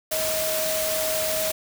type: tone in noise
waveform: sine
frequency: 631 Hz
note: D#5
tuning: 24 cents sharp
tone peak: -26 dBFS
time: 0.11-1.52 s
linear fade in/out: 10 ms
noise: white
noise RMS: -27 dBFS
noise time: 0.11-1.52 s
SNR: -2 dB
effects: none